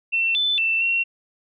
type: tone with pitch steps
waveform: sine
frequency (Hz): 2697 / 3513 / 2673 / 2729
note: E7 / A7 / E7 / F7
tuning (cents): +39 / -3 / +23 / -41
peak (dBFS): -18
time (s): 0.12-1.04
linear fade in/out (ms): 20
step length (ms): 230
effects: none